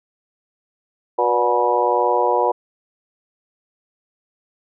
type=harmonic tone with a mistuned harmonic; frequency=121.5 Hz; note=B2; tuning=28 cents flat; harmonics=3 / 4 / 5 / 6 / 7 / 8; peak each=-24 / -20 / -23 / -23 / -23 / -20 dBFS; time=1.18-2.52 s; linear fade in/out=10 ms; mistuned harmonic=5; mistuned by=-58 cents; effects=none